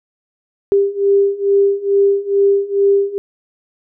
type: beating tone pair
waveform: sine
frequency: 397 / 399.3 Hz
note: G4 / G4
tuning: +22 / +32 cents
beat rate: 2.3 Hz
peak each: -15 / -13 dBFS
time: 0.72-3.18 s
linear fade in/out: 0 ms
effects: none